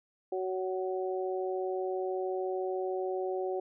harmonic tone, 186.8 Hz, F#3, 17 cents sharp, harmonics 2 / 3 / 4, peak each -32 / -38 / -38 dBFS, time 0.32-3.6 s, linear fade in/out 5 ms, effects none

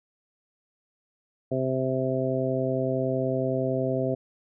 harmonic tone, 130.81 Hz, C3, in tune, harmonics 1 / 2 / 3 / 4 / 5, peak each -30 / -30 / -30 / -30 / -30 dBFS, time 1.51-4.15 s, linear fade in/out 10 ms, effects none

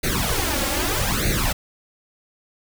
pink noise with flanger, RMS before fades -22 dBFS, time 0.03-1.53 s, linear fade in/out 10 ms, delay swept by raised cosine 0.47 to 3.67 ms, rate 0.8 Hz, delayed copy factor +0.9, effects none

